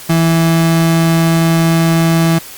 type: tone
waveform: 35% pulse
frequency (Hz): 164.81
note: E3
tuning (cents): 0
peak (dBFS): -7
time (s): 0.09-2.39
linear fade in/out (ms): 10
effects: white hiss -32 dBFS RMS until 2.57 s + Opus 48 kbps